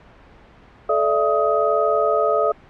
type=tone cluster; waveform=sine; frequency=434 / 587 / 668 / 1256 Hz; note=A4 / D5 / E5 / D#6; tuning=-24 / -1 / +23 / +16 cents; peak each=-21 dBFS; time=0.89-2.52 s; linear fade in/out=5 ms; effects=pink hiss -47 dBFS RMS until 2.69 s + low-pass 2000 Hz 12 dB/octave